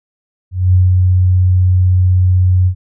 sine tone with ADSR envelope, 91.6 Hz, F#2, 17 cents flat, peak -5 dBFS, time 0.51-2.75 s, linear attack 220 ms, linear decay 180 ms, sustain -2 dB, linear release 82 ms, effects none

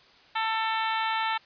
harmonic tone with a mistuned harmonic, 444.9 Hz, A4, 19 cents sharp, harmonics 2 / 3 / 4 / 5 / 6 / 7 / 8 / 9, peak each -28 / -32 / -34 / -36 / -38 / -39 / -40 / -41 dBFS, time 0.35-1.38 s, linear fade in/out 10 ms, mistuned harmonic 9, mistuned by -24 cents, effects white hiss -56 dBFS RMS until 1.45 s + resampled to 11025 Hz

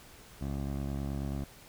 15% pulse tone with low-pass filter, 69.3 Hz, C#2, in tune, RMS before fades -35 dBFS, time 0.41-1.44 s, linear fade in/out 5 ms, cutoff 760 Hz, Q 0.54, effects pink hiss -54 dBFS RMS until 1.68 s

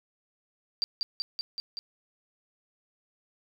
sine tone with echo, 4699 Hz, D8, in tune, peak -24 dBFS, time 0.82-0.84 s, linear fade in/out 0 ms, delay 190 ms, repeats 5, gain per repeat -2 dB, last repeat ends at 1.79 s, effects none

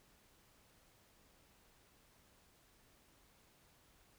silence, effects pink hiss -69 dBFS RMS until 4.18 s

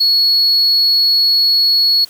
triangle tone, 4360 Hz, C#8, 29 cents flat, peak -7 dBFS, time 0-2.05 s, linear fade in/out 10 ms, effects tanh soft clip ceiling -5 dBFS + white hiss -42 dBFS RMS until 2.09 s

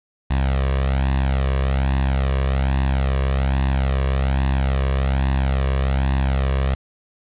sawtooth tone with flanger, 66.9 Hz, C2, 39 cents sharp, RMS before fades -19 dBFS, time 0.3-6.75 s, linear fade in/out 10 ms, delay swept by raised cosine 1.1 to 1.79 ms, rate 1.2 Hz, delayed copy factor +0.7, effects resampled to 8000 Hz + 7-bit

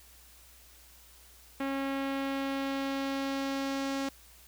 sawtooth tone with low-pass filter sweep, 273 Hz, C#4, 26 cents flat, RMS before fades -33 dBFS, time 1.6-4.09 s, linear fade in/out 5 ms, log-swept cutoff 2500 to 6500 Hz, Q 1.1, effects added 60 Hz sine -59 dBFS peak until 4.47 s + white hiss -57 dBFS RMS until 4.47 s

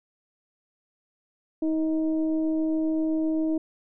sine tone with frequency modulation, 316.8 Hz, D#4, 31 cents sharp, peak -22 dBFS, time 1.62-3.58 s, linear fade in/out 5 ms, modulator 313 Hz, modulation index 0.49, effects none

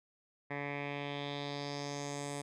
10% pulse tone with low-pass filter sweep, 143.1 Hz, D3, 45 cents flat, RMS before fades -40 dBFS, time 0.5-2.42 s, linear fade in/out 10 ms, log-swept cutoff 1900 to 8900 Hz, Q 3.4, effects none

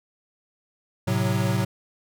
square chord, F# diminished, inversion first, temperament equal, 110 / 130.81 / 185 Hz, A2 / C3 / F#3, 0 / 0 / 0 cents, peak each -25 / -27 / -27 dBFS, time 1.07-1.65 s, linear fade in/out 10 ms, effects none

